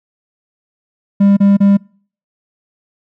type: tone bursts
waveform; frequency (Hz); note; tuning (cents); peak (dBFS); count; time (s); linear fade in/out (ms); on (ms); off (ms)
triangle; 199.5; G3; +31; -4; 3; 1.2-1.772; 10; 170; 31
effects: noise-tail reverb RT60 0.5 s tail -26 dB re dry